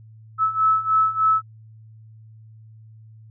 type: beating tone pair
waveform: sine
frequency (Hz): 1300 / 1303.3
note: E6 / E6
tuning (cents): -24 / -20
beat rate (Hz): 3.3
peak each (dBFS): -21 / -18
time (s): 0.38-1.42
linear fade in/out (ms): 50
effects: added 110 Hz sine -43 dBFS peak until 3.3 s